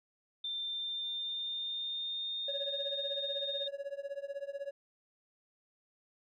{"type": "tone with pitch glide", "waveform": "sine", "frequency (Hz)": [3577, 3680], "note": ["A7", "A#7"], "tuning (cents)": [28, -23], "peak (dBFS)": -35, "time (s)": [0.44, 3.68], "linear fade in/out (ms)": 5, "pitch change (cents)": 49, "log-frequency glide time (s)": [0.58, 2.91]}
{"type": "tone with tremolo", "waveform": "triangle", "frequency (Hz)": 560, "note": "C#5", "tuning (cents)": 18, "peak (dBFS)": -32, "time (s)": [2.48, 4.71], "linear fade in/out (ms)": 2, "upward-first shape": "triangle", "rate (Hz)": 16, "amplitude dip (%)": 100}
{"effects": []}